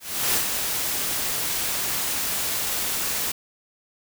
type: noise with ADSR envelope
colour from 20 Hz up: white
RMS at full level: -21 dBFS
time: 0-3.32 s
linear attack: 340 ms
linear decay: 100 ms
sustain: -5 dB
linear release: 6 ms
effects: none